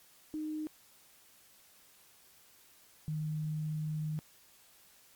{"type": "tone pair in turn", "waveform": "sine", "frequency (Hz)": [308.2, 154.28], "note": ["D#4", "D#3"], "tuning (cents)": [-16, -14], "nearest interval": "octave", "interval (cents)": 1198, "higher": "first", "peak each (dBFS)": [-35, -33], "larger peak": "second", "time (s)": [[0.34, 0.67], [3.08, 4.19]], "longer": "second", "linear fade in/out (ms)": 0, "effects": ["white hiss -62 dBFS RMS until 5.15 s", "Opus 48 kbps"]}